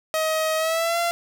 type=tone with pitch glide; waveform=sawtooth; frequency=632 to 685.2 Hz; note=D#5 to F5; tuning=+27 to -33 cents; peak=-17 dBFS; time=0.14-1.11 s; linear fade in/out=0 ms; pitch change=+140 cents; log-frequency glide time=0.57-0.99 s; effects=none